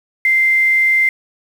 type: tone with quantisation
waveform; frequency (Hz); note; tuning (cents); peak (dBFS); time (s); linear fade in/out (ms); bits
sine; 2087; C7; -5; -10; 0.25-1.09; 2; 6
effects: none